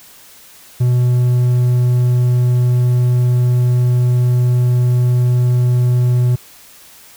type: tone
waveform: triangle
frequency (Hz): 123.47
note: B2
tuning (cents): 0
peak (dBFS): -8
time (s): 0.8-6.36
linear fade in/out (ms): 10
effects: white hiss -42 dBFS RMS until 7.16 s